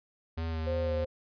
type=tone with vibrato; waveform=square; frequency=80.9 Hz; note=E2; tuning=32 cents flat; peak=-32 dBFS; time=0.37-1.05 s; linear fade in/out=10 ms; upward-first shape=sine; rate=3 Hz; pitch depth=24 cents each way
type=tone; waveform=sine; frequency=523.3 Hz; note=C5; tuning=in tune; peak=-30 dBFS; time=0.66-1.06 s; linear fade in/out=20 ms
effects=resampled to 11025 Hz